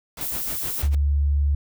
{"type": "noise with tremolo", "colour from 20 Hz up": "pink", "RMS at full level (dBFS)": -34, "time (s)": [0.17, 0.95], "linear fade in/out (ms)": 2, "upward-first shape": "sine", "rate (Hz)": 6.5, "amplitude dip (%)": 95}
{"type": "noise", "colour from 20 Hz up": "violet", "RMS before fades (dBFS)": -28, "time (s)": [0.21, 0.82], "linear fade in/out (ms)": 2}
{"type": "tone", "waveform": "sine", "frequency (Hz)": 71.7, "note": "D2", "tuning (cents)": -41, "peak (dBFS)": -17, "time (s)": [0.83, 1.55], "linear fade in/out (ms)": 5}
{"effects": []}